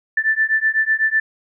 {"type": "beating tone pair", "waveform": "sine", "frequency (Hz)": [1760, 1768], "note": ["A6", "A6"], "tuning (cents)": [0, 8], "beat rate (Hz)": 8, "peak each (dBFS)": -18, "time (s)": [0.17, 1.2], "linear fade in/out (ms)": 5, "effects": []}